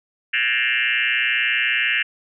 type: tone with frequency modulation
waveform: sine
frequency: 2241 Hz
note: C#7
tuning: 18 cents sharp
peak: -17 dBFS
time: 0.33-2.03 s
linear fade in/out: 10 ms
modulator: 122 Hz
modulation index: 5.3
effects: none